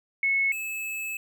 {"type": "tone pair in turn", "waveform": ["sine", "square"], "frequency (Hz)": [2194, 2602], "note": ["C#7", "E7"], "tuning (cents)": [-18, -23], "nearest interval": "minor third", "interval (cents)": 295, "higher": "second", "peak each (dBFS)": [-21, -31], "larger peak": "first", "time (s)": [[0.23, 0.52], [0.52, 1.17]], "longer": "second", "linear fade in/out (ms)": 2, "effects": []}